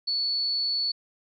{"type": "tone", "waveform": "sine", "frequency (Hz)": 4435, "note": "C#8", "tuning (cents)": 0, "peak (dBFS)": -24, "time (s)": [0.07, 0.92], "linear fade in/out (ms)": 10, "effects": []}